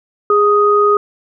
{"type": "tone pair together", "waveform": "sine", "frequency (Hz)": [412.1, 1247], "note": ["G#4", "D#6"], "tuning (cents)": [-13, 3], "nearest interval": "octave + perfect fifth", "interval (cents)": 1916, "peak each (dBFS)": -11, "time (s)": [0.3, 0.97], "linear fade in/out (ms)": 2, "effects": []}